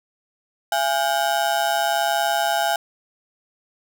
35% pulse ring-modulated tone, 751 Hz, F#5, 26 cents sharp, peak -14 dBFS, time 0.72-2.76 s, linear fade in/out 2 ms, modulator 70.6 Hz, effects none

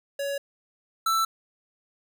square tone pair in turn, 561 / 1327.8 Hz, C#5 / E6, +21 / +12 cents, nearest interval octave + minor third, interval 1491 cents, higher second, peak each -28 / -22 dBFS, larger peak second, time 0.19-0.38 / 1.06-1.25 s, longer neither, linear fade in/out 5 ms, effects none

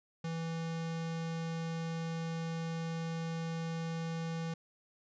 square tone, 164.5 Hz, E3, 3 cents flat, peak -36 dBFS, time 0.24-4.54 s, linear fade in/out 5 ms, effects resampled to 16000 Hz

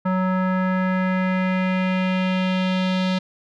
square tone with low-pass filter sweep, 185.8 Hz, F#3, 7 cents sharp, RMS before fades -21 dBFS, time 0.05-3.19 s, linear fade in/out 10 ms, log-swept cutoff 1300 to 3900 Hz, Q 2.3, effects none

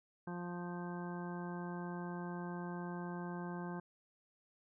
harmonic tone with a mistuned harmonic, 175.8 Hz, F3, 12 cents sharp, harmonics 1 / 2 / 3 / 4 / 5 / 6 / 7 / 9, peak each -42 / -47 / -55 / -53 / -51 / -53 / -59 / -53 dBFS, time 0.27-3.8 s, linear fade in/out 5 ms, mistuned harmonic 9, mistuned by -22 cents, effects none

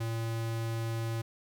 square tone, 114 Hz, A#2, 38 cents flat, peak -32 dBFS, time 0-1.22 s, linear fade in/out 10 ms, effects none

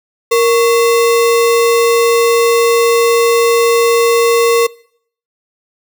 sine tone with sample-and-hold, 466.2 Hz, A#4, in tune, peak -7 dBFS, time 0.31-4.67 s, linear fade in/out 10 ms, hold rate 1575 Hz, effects noise-tail reverb RT60 0.6 s tail -23 dB re dry

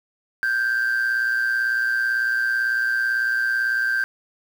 sine tone with amplitude modulation, 1568 Hz, G6, in tune, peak -14 dBFS, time 0.43-4.04 s, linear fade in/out 0 ms, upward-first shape sine, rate 118 Hz, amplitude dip 65%, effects tanh soft clip ceiling -16 dBFS + 7-bit

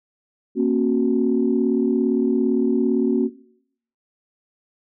sine chord, F# major, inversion first, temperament equal with one note detuned, 233.1 / 270.7 / 370 Hz, A#3 / C#4 / F#4, 0 / -41 / 0 cents, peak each -20 dBFS, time 0.55-3.3 s, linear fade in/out 50 ms, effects noise-tail reverb RT60 0.7 s tail -20 dB re dry + tanh soft clip ceiling -7 dBFS

